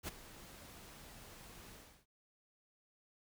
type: noise with ADSR envelope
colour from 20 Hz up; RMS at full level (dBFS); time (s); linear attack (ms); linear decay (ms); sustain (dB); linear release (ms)
pink; -40; 0.03-2.06; 50; 16; -15; 330
effects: none